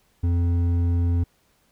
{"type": "tone with hard clipping", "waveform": "sine", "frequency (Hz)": 86.3, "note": "F2", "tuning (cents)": -20, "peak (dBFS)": -20, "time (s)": [0.23, 1.24], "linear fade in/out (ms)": 10, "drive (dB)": 7, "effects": ["pink hiss -64 dBFS RMS until 1.71 s"]}